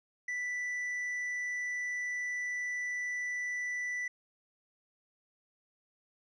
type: tone with tanh clipping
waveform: sine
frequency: 1975.5 Hz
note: B6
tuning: in tune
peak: -34 dBFS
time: 0.28-4.08 s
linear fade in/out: 5 ms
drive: 4 dB
effects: none